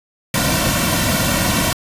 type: noise with comb filter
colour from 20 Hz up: pink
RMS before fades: -17 dBFS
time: 0.34-1.73 s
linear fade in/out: 2 ms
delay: 2.4 ms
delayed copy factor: -1
effects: resampled to 32000 Hz